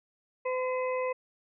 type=harmonic tone; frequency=510 Hz; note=C5; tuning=44 cents flat; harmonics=1 / 2 / 4 / 5; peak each=-29 / -35 / -41 / -43 dBFS; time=0.45-1.13 s; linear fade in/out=10 ms; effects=none